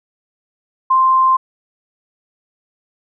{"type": "tone", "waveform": "sine", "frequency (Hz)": 1046.5, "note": "C6", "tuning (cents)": 0, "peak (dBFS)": -9, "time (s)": [0.9, 1.37], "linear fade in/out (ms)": 10, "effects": []}